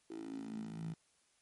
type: tone with high-pass filter sweep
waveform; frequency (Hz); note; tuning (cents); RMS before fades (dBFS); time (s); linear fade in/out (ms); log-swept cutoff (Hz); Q
10% pulse; 55; A1; 0; -44; 0.1-0.94; 5; 350 to 150; 8.1
effects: white hiss -73 dBFS RMS until 1.41 s + MP3 48 kbps